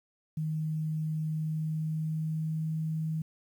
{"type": "tone with pitch glide", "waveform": "sine", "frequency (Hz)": [156.4, 158.49], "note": ["D#3", "D#3"], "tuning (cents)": [9, 32], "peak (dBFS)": -29, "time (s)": [0.37, 3.22], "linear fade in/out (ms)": 5, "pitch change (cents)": 23, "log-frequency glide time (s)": [1.3, 2.75], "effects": ["10-bit"]}